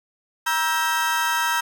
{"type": "chord", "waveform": "35% pulse", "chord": "E diminished", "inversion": "second", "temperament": "just", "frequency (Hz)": [949.3, 1318.5, 1582.2], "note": ["Bb5", "E6", "G6"], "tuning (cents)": [31, 0, 16], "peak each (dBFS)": [-22, -24, -23], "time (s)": [0.46, 1.61], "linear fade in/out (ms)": 10, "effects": []}